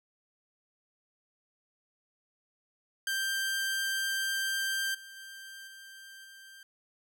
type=tone with level steps; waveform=sawtooth; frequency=1576 Hz; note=G6; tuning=9 cents sharp; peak=-26 / -43 / -41 / -44 / -46 dBFS; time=3.07-6.63 s; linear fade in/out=2 ms; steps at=4.94 / 5.16 / 5.67 / 6.24 s; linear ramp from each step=10 ms; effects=none